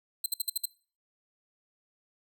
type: tone bursts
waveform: 10% pulse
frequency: 4096 Hz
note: C8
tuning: 38 cents flat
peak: -20 dBFS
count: 6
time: 0.24-0.656 s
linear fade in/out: 5 ms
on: 21 ms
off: 58 ms
effects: noise-tail reverb RT60 0.4 s tail -21 dB re dry